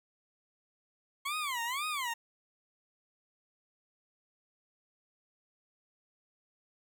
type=tone with vibrato; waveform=20% pulse; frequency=1075 Hz; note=C6; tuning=47 cents sharp; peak=-28 dBFS; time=1.25-2.14 s; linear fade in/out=10 ms; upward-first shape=sine; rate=2 Hz; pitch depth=260 cents each way; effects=11-bit